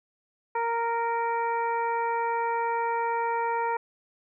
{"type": "harmonic tone", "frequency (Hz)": 464.4, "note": "A#4", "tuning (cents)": -7, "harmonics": [1, 2, 3, 4, 5], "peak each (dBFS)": [-31, -26, -37, -39, -41], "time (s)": [0.55, 3.77], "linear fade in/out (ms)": 5, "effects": []}